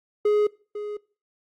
triangle tone pair in turn, 418.6 / 417.1 Hz, G#4 / G#4, +14 / +7 cents, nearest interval unison, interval 7 cents, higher first, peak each -15 / -27 dBFS, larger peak first, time 0.25-0.47 / 0.75-0.97 s, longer neither, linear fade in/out 5 ms, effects noise-tail reverb RT60 0.4 s tail -23 dB re dry + Opus 32 kbps

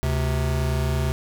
square tone pair together, 72.4 / 130.28 Hz, D2 / C3, -24 / -7 cents, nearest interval minor seventh, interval 1017 cents, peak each -24 / -25 dBFS, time 0.03-1.12 s, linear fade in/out 0 ms, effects none

